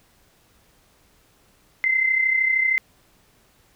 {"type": "tone pair together", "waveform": "sine", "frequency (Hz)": [2039, 2072], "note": ["C7", "C7"], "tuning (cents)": [-45, -17], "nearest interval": "unison", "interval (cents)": 28, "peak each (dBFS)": [-25, -18], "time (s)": [1.84, 2.78], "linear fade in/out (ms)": 0, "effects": ["pink hiss -59 dBFS RMS until 3.75 s"]}